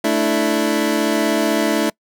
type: chord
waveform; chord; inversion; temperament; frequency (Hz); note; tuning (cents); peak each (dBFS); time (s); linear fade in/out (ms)
25% pulse; A suspended fourth; none; equal; 220 / 293.7 / 329.6; A3 / D4 / E4; 0 / 0 / 0; -17 / -16 / -16; 0.04-1.9; 5
effects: noise-tail reverb RT60 0.1 s tail -25 dB re dry